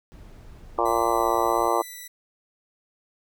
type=noise; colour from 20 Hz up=brown; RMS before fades=-44 dBFS; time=0.12-1.68 s; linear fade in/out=0 ms
type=harmonic tone; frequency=116.54 Hz; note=A#2; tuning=in tune; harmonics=3 / 4 / 5 / 6 / 7 / 8 / 9 / 10; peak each=-28 / -28 / -28 / -28 / -28 / -28 / -28 / -28 dBFS; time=0.78-1.82 s; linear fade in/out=5 ms
type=tone with vibrato; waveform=5% pulse; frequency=1990 Hz; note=B6; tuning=13 cents sharp; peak=-28 dBFS; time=0.85-2.08 s; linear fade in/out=10 ms; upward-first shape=sine; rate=1.5 Hz; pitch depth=17 cents each way
effects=none